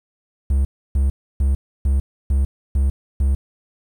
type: tone bursts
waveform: triangle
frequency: 68.1 Hz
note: C#2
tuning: 30 cents flat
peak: -12 dBFS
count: 7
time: 0.5-3.35 s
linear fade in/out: 5 ms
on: 150 ms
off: 300 ms
effects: 8-bit